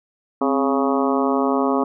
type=harmonic tone with a mistuned harmonic; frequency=138.59 Hz; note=C#3; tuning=in tune; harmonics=2 / 3 / 4 / 5 / 6 / 7 / 8 / 9; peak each=-20 / -23 / -26 / -26 / -28 / -29 / -26 / -30 dBFS; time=0.41-1.84 s; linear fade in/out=5 ms; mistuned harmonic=2; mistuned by=-75 cents; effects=none